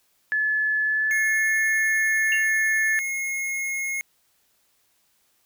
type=tone with pitch glide; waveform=sine; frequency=1722 to 1759.2 Hz; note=A6 to A6; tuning=-38 to -1 cents; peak=-20 dBFS; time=0.32-2.99 s; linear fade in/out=0 ms; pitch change=+37 cents; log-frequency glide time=0.83-1.6 s
type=tone; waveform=square; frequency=2159 Hz; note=C#7; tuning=46 cents flat; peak=-26 dBFS; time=1.11-4.01 s; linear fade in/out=0 ms
type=tone with exponential decay; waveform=sine; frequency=2768 Hz; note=F7; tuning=16 cents flat; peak=-21 dBFS; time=2.32-2.51 s; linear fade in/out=2 ms; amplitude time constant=40 ms
effects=white hiss -66 dBFS RMS until 5.45 s